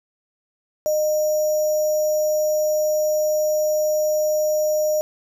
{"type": "tone with sample-and-hold", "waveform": "sine", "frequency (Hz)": 611, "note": "D#5", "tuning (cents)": -32, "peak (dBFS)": -17, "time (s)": [0.86, 5.01], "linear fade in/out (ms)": 0, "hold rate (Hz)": 6300, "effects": []}